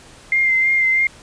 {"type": "tone with vibrato", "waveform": "sine", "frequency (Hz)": 2096, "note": "C7", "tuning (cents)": 2, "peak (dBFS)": -13, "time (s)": [0.32, 1.07], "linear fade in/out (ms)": 2, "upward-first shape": "sine", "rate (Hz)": 3.1, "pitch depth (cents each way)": 23, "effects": ["pink hiss -44 dBFS RMS until 1.22 s", "resampled to 22050 Hz"]}